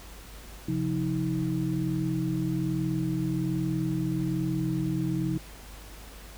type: tone cluster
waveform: sine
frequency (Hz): 134.4 / 175.6 / 317.7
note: C3 / F3 / D#4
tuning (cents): +47 / +10 / +36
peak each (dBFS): -30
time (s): 0.68-5.38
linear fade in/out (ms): 5
effects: added 51 Hz sine -45 dBFS peak until 6.37 s + pink hiss -48 dBFS RMS until 6.37 s